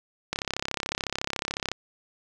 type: click train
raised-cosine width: 0.2 ms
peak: -10 dBFS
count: 48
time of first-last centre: 0.33-1.716 s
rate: 33.9 Hz
effects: none